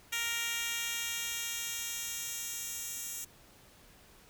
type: tone with high-pass filter sweep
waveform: 10% pulse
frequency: 466.2 Hz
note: A#4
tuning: in tune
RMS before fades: -37 dBFS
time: 0.12-3.25 s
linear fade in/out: 10 ms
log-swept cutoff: 2300 to 7200 Hz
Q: 0.86
effects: pink hiss -59 dBFS RMS until 4.29 s